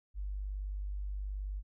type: tone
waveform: sine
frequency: 49.41 Hz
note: G1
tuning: 14 cents sharp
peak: -35 dBFS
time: 0.14-1.63 s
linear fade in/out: 50 ms
effects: none